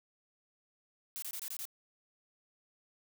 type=noise bursts; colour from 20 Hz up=blue; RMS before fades=-41 dBFS; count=6; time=1.16-1.653 s; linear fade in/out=0 ms; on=63 ms; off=23 ms; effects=none